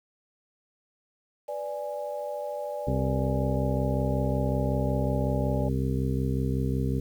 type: chord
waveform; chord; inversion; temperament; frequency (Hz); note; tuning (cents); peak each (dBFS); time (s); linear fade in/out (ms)
sine; G# diminished; first; equal; 493.9 / 587.3 / 830.6; B4 / D5 / G#5; 0 / 0 / 0; -38 / -32 / -38; 1.48-5.69; 10
type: harmonic tone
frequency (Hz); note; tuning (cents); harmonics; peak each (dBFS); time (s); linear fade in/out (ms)
65.41; C2; 0; 1 / 2 / 3 / 4 / 6 / 7; -30 / -28 / -33 / -32 / -36 / -38; 2.87-7; 5
effects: 9-bit

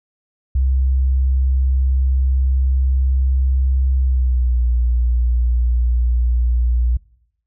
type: tone with pitch glide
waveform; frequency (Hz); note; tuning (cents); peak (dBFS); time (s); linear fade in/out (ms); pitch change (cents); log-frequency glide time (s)
sine; 65.41 to 59.98; C2 to B1; 0 to -50; -13; 0.55-6.97; 5; -150; 3.95-4.65
effects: noise-tail reverb RT60 0.8 s tail -23 dB re dry

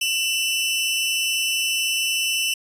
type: tone pair together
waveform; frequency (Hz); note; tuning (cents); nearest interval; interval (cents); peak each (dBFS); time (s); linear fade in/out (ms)
sawtooth; 2689 / 2973; E7 / F#7; +34 / +8; major second; 174; -20; 0.01-2.54; 5
effects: resampled to 32000 Hz

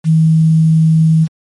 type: tone with quantisation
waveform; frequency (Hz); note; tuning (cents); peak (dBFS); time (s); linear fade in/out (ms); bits
sine; 160; D#3; +49; -6; 0.04-1.28; 50; 6
effects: MP3 48 kbps

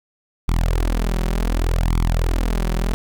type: tone with flanger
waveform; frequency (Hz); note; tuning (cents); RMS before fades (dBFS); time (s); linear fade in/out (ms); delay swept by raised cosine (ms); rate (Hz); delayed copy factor
sawtooth; 41.75; E1; +23; -19; 0.48-2.94; 0; 0.87 to 5.37; 0.67; +0.9
effects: none

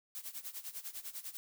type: noise with tremolo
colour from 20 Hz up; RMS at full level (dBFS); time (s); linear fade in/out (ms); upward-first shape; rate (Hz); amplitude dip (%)
blue; -42; 0.15-1.37; 0; sine; 10; 85
effects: none

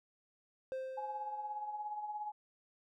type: tone with exponential decay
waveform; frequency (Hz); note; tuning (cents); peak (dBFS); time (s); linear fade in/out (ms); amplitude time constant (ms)
triangle; 523.3; C5; 0; -34; 0.72-2.15; 0; 310
type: tone with tremolo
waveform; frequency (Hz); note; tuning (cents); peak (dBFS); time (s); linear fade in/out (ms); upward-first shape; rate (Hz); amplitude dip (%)
sine; 841; G#5; +22; -36; 0.97-2.32; 10; triangle; 17; 60
effects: none

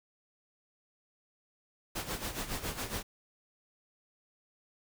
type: noise with tremolo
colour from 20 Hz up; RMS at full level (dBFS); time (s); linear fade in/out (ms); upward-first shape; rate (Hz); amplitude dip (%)
pink; -35; 1.95-3.03; 10; sine; 7.2; 70
effects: none

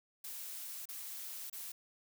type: noise with dropouts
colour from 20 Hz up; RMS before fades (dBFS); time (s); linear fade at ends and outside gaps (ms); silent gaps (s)
blue; -45; 0.24-1.72; 5; 0.856-0.888 / 1.499-1.527
effects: none

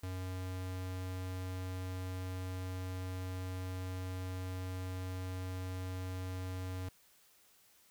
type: tone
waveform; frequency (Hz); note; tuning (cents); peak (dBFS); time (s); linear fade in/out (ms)
square; 92.5; F#2; 0; -39; 0.03-6.89; 5
effects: white hiss -66 dBFS RMS until 7.9 s

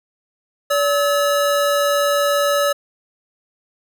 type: tone pair together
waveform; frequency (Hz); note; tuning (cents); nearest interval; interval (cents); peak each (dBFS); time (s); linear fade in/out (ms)
square; 572.8 / 1289; D5 / E6; -43 / -39; octave + major second; 1404; -17 / -21; 0.7-2.73; 10
effects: none

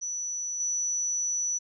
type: tone with level steps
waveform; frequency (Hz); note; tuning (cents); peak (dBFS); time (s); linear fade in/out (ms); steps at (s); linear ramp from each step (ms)
sine; 5930; F#8; +3; -30 / -26; 0.01-1.59; 20; 0.6; 2
effects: none

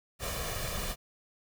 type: noise with comb filter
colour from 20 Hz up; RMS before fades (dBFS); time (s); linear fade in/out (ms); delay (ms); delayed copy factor
pink; -35; 0.19-0.96; 50; 1.7; +0.65
effects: none

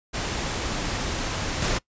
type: noise with level steps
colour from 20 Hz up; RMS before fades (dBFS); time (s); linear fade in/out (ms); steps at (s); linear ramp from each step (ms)
pink; -28 / -24; 0.13-1.79; 20; 1.62; 2
effects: noise-tail reverb RT60 0.1 s tail -22 dB re dry + resampled to 16000 Hz

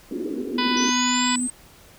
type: band-pass noise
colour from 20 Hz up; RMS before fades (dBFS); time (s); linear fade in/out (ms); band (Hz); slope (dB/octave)
white; -29; 0.11-0.9; 5; 240 to 400; 48
type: tone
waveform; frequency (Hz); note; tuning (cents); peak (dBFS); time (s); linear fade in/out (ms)
sine; 248.4; B3; +10; -23; 0.52-1.48; 20
type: harmonic tone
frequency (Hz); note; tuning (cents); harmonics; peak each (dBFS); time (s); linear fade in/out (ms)
496.5; B4; +9; 2 / 3 / 4 / 5 / 6 / 7 / 8 / 9 / 10; -25 / -32 / -31 / -31 / -30 / -30 / -35 / -35 / -32; 0.58-1.36; 5
type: linear sweep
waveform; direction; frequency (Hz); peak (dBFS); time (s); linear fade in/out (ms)
sine; up; 5870 to 8372; -26; 0.77-1.5; 2
effects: pink hiss -50 dBFS RMS until 1.98 s

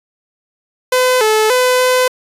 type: tone with pitch steps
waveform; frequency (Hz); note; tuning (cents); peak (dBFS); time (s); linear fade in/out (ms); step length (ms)
sawtooth; 507 / 433.5 / 504 / 507; B4 / A4 / B4 / B4; +45 / -26 / +35 / +45; -6; 0.92-2.08; 5; 290
effects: resampled to 32000 Hz

